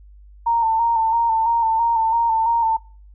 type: tone with vibrato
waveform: sine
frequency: 912 Hz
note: A#5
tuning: 38 cents flat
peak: -15 dBFS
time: 0.46-2.77 s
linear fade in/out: 10 ms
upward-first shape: square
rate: 3 Hz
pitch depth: 34 cents each way
effects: noise-tail reverb RT60 0.4 s tail -21 dB re dry + added 50 Hz sine -42 dBFS peak until 3.14 s